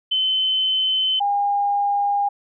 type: tone pair in turn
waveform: sine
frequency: 3057 / 809.7 Hz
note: G7 / G#5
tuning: -44 / -44 cents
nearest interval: octave + major seventh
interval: 2300 cents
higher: first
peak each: -17 dBFS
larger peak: neither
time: 0.11-1.2 / 1.2-2.29 s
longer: neither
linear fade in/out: 10 ms
effects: none